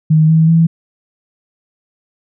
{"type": "tone with pitch steps", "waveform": "sine", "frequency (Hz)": [156.6, 160.54, 164.58], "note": ["D#3", "E3", "E3"], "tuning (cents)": [11, -45, -2], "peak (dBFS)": -6, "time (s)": [0.1, 0.67], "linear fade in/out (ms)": 10, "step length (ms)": 190, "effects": []}